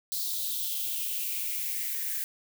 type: noise with high-pass filter sweep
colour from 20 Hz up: violet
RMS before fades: -32 dBFS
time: 0.12-2.24 s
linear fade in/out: 0 ms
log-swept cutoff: 4200 to 1700 Hz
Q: 4.6
effects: none